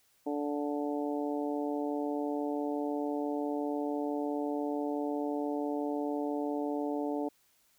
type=harmonic tone; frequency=145.9 Hz; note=D3; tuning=11 cents flat; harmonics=2 / 3 / 4 / 5 / 6; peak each=-33 / -37 / -39 / -41 / -43 dBFS; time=0.26-7.29 s; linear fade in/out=10 ms; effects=white hiss -69 dBFS RMS until 7.78 s